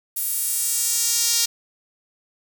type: tone with high-pass filter sweep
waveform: sawtooth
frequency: 466.2 Hz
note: A#4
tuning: in tune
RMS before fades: -22 dBFS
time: 0.16-1.46 s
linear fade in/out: 10 ms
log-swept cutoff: 12000 to 5100 Hz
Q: 1.5
effects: none